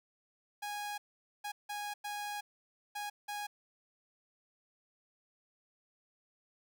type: tone bursts at uneven times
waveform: sawtooth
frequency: 826 Hz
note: G#5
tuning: 10 cents flat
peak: -34 dBFS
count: 6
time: 0.62-0.98 / 1.44-1.52 / 1.69-1.94 / 2.04-2.41 / 2.95-3.1 / 3.28-3.47 s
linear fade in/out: 10 ms
effects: none